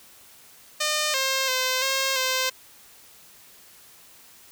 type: tone with pitch steps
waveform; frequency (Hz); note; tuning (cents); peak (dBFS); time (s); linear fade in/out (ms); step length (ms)
5% pulse; 607 / 532 / 515 / 536 / 518; D#5 / C5 / C5 / C5 / C5; -43 / +29 / -28 / +42 / -17; -11; 0.8-2.5; 10; 340
effects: white hiss -51 dBFS RMS until 4.51 s